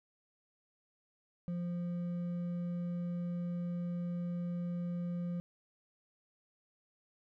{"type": "tone with hard clipping", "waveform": "triangle", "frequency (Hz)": 174.61, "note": "F3", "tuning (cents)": 0, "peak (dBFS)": -36, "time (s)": [1.48, 5.4], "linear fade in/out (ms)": 0, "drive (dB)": 8, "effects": []}